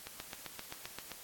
click train, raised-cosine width 0.2 ms, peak -24 dBFS, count 9, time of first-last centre 0.07-1.117 s, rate 7.64 Hz, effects white hiss -51 dBFS RMS until 1.23 s + AAC 64 kbps

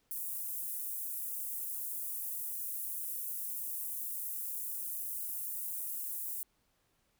pink high-pass noise, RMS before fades -39 dBFS, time 0.11-6.43 s, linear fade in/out 0 ms, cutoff 11000 Hz, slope 24 dB/octave, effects pink hiss -75 dBFS RMS until 7.19 s

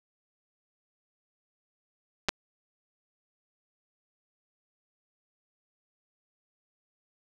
clicks, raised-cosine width 0.2 ms, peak -8 dBFS, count 2, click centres 2.286 / 2.291 s, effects none

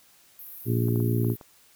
white band-pass noise, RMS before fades -43 dBFS, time 0.39-1.37 s, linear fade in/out 2 ms, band 12000 to 16000 Hz, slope 48 dB/octave
harmonic tone, 58.27 Hz, A#1, in tune, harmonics 2 / 3 / 4 / 5 / 6 / 7, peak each -23 / -35 / -30 / -33 / -32 / -33 dBFS, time 0.65-1.36 s, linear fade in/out 50 ms
clicks, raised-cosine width 1 ms, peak -30 dBFS, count 6, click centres 0.884 / 0.959 / 1.002 / 1.246 / 1.3 / 1.412 s
effects white hiss -58 dBFS RMS until 1.75 s

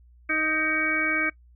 harmonic tone with a mistuned harmonic, 312.6 Hz, D#4, 8 cents sharp, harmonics 1 / 2 / 4 / 5 / 6 / 7, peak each -31 / -36 / -33 / -28 / -35 / -25 dBFS, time 0.29-1.3 s, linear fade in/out 10 ms, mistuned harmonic 7, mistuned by +56 cents, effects noise-tail reverb RT60 0.1 s tail -20 dB re dry + added 60 Hz sine -51 dBFS peak until 1.55 s

